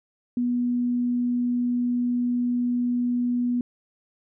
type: tone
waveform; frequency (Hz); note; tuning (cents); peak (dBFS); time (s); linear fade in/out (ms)
sine; 243.9; B3; -21; -21; 0.37-3.61; 2
effects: none